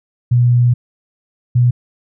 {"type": "tone pair in turn", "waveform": "sine", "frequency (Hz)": [121.8, 122.46], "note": ["B2", "B2"], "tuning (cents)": [-24, -14], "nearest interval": "unison", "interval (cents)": 10, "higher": "second", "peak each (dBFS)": -8, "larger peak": "neither", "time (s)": [[0.31, 0.74], [1.55, 1.71]], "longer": "first", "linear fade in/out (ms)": 10, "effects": []}